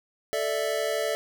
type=chord; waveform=square; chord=A suspended fourth; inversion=none; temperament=equal; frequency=440 / 587.3 / 659.3 Hz; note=A4 / D5 / E5; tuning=0 / 0 / 0 cents; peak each=-31 / -30 / -31 dBFS; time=0.33-1.15 s; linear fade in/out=0 ms; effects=none